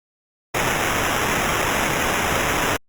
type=noise with sample-and-hold; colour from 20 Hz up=violet; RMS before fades=-21 dBFS; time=0.54-2.77 s; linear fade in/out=10 ms; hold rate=4410 Hz; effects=Opus 48 kbps